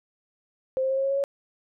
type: tone with pitch steps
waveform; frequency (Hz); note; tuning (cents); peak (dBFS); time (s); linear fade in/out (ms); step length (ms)
sine; 523.3 / 528.8 / 534.3 / 539.9 / 545.5 / 551.2 / 557; C5 / C5 / C5 / C#5 / C#5 / C#5 / C#5; 0 / +18 / +36 / -46 / -28 / -10 / +8; -22; 0.77-1.239; 0; 67
effects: none